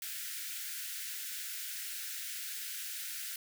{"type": "high-pass noise", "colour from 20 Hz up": "white", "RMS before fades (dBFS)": -41, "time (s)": [0.02, 3.36], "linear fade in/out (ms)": 2, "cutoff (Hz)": 1400, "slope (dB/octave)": 96, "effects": []}